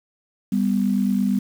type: tone pair together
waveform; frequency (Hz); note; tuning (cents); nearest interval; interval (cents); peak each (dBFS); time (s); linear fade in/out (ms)
sine; 198.14 / 246.9; G3 / B3; +19 / 0; major third; 381; -19 / -22; 0.52-1.39; 5
effects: 7-bit